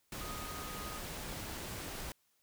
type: tone in noise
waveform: sine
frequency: 1244.5 Hz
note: D#6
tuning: in tune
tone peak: -47 dBFS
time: 0.21-0.98 s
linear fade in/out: 2 ms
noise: pink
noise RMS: -43 dBFS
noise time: 0.12-2.12 s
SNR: -7 dB
effects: white hiss -75 dBFS RMS until 2.42 s